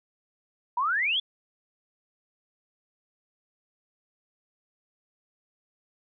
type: exponential sweep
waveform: sine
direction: up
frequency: 932.3 to 3520 Hz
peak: -23 dBFS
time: 0.77-1.2 s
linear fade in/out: 5 ms
effects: none